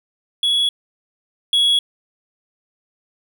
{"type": "tone pair in turn", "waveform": "triangle", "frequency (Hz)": [3367, 3348], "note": ["G#7", "G#7"], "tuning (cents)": [23, 13], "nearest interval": "unison", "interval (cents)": 10, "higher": "first", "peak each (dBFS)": [-13, -11], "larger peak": "second", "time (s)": [[0.43, 0.69], [1.53, 1.79]], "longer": "neither", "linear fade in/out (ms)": 2, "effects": []}